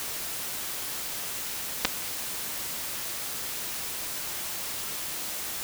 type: clicks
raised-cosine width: 0.2 ms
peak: -4 dBFS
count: 2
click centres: 1.849 / 1.853 s
effects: white hiss -34 dBFS RMS until 5.63 s